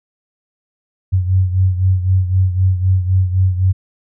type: beating tone pair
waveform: sine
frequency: 92.5 / 96.4 Hz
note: F#2 / G2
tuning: 0 / -28 cents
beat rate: 3.9 Hz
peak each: -12 / -18 dBFS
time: 1.12-3.73 s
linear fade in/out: 20 ms
effects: none